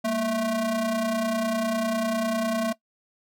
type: ring-modulated tone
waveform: square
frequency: 216 Hz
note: A3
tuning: 32 cents flat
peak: -21 dBFS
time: 0.04-2.73 s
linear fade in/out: 10 ms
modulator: 447 Hz
effects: noise-tail reverb RT60 0.1 s tail -20 dB re dry